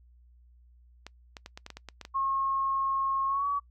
clicks, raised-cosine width 0.2 ms, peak -24 dBFS, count 10, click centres 1.066 / 1.368 / 1.461 / 1.575 / 1.664 / 1.703 / 1.77 / 1.887 / 2.013 / 2.051 s
sine tone with pitch glide, 1083 to 1134.9 Hz, C#6 to C#6, -41 to +40 cents, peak -26 dBFS, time 2.14-3.6 s, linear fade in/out 20 ms, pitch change +81 cents, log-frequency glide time 3.27-3.47 s
effects noise-tail reverb RT60 0.1 s tail -24 dB re dry + added 60 Hz sine -55 dBFS peak until 3.7 s

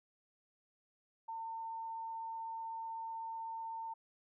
sine tone, 904 Hz, A5, 47 cents sharp, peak -40 dBFS, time 1.28-3.94 s, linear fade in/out 10 ms, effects none

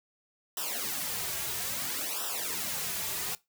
white noise with flanger, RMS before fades -34 dBFS, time 0.57-3.35 s, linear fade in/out 2 ms, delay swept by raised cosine 0.45 to 3.95 ms, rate 0.6 Hz, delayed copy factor -0.95, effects noise-tail reverb RT60 0.2 s tail -20 dB re dry

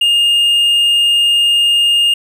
triangle tone, 2830 Hz, F7, 22 cents sharp, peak -7 dBFS, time 0.01-2.14 s, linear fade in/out 5 ms, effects none

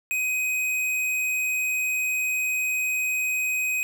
sine tone with hard clipping, 2512 Hz, D#7, 16 cents sharp, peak -24 dBFS, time 0.11-3.83 s, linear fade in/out 0 ms, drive 18 dB, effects none

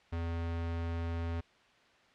square tone, 83.9 Hz, E2, 31 cents sharp, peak -34 dBFS, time 0.12-1.41 s, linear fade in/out 10 ms, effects white hiss -63 dBFS RMS until 2.14 s + low-pass 3000 Hz 12 dB/octave

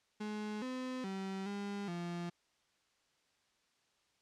35% pulse tone with pitch steps, 211.5 / 255.8 / 192.4 / 201.7 / 173.1 Hz, G#3 / C4 / G3 / G3 / F3, +32 / -39 / -32 / +50 / -15 cents, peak -37 dBFS, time 0.2-2.3 s, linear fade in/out 10 ms, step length 420 ms, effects white hiss -75 dBFS RMS until 4.21 s + low-pass 6000 Hz 12 dB/octave

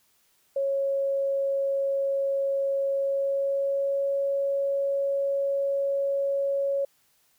sine tone with pitch glide, 550 to 555.1 Hz, C#5 to C#5, -14 to +2 cents, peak -23 dBFS, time 0.56-6.85 s, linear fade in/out 5 ms, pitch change +16 cents, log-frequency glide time 2.93-4.09 s, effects white hiss -66 dBFS RMS until 7.38 s

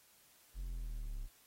triangle linear sweep, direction down, 45.51 to 32.64 Hz, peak -37 dBFS, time 0.54-1.29 s, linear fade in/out 50 ms, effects white hiss -66 dBFS RMS until 1.46 s + AAC 48 kbps

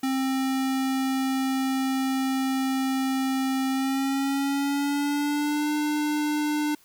square tone with pitch glide, 265 to 299.2 Hz, C4 to D4, +22 to +32 cents, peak -24 dBFS, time 0.03-6.75 s, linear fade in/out 5 ms, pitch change +210 cents, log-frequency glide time 3.7-5.71 s, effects white hiss -58 dBFS RMS until 6.84 s

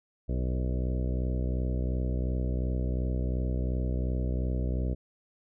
harmonic tone with a mistuned harmonic, 62.8 Hz, B1, 30 cents sharp, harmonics 1 / 2 / 3 / 4 / 5 / 6 / 7 / 8 / 9 / 10, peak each -28 / -34 / -38 / -40 / -42 / -44 / -45 / -46 / -47 / -48 dBFS, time 0.28-4.95 s, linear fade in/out 20 ms, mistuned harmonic 8, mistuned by -18 cents, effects none

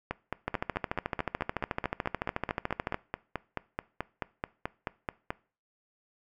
two click trains, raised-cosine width 0.5 ms, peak -16 / -14 dBFS, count 25 / 35, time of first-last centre 0.11-5.305 / 0.48-2.944 s, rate 4.62 / 13.8 Hz, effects noise-tail reverb RT60 0.4 s tail -21 dB re dry

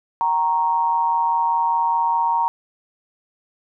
sine tone with amplitude modulation, 932.3 Hz, A#5, in tune, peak -13 dBFS, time 0.21-2.48 s, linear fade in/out 0 ms, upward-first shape sine, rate 165 Hz, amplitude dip 70%, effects none

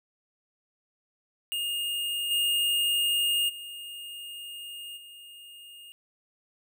square tone with level steps, 2836 Hz, F7, 26 cents sharp, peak -29 / -24 / -39 / -46 dBFS, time 1.52-5.92 s, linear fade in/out 0 ms, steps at 2.3 / 3.48 / 4.96 s, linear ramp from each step 20 ms, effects none

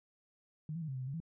sine tone with pitch steps, 153.7 / 168.7 / 157.1 / 133.7 / 129.5 / 128.4 / 137.1 / 164.8 Hz, D#3 / E3 / D#3 / C3 / C3 / C3 / C#3 / E3, -21 / +40 / +17 / +38 / -17 / -32 / -19 / 0 cents, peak -37 dBFS, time 0.69-1.202 s, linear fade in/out 2 ms, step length 64 ms, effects none

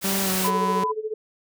white noise, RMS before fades -26 dBFS, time 0.01-0.51 s, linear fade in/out 50 ms
sawtooth tone with pitch glide, 194.3 to 187.25 Hz, G3 to F#3, -15 to +21 cents, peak -21 dBFS, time 0.04-0.84 s, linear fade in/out 5 ms, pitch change -64 cents, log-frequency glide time 0.24-0.3 s
sine tone, 1000 Hz, B5, 21 cents sharp, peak -22 dBFS, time 0.44-0.92 s, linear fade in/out 10 ms
sine tone with tremolo, 433.6 Hz, A4, 25 cents flat, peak -23 dBFS, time 0.47-1.14 s, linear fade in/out 5 ms, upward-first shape sine, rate 14 Hz, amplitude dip 85%
effects none

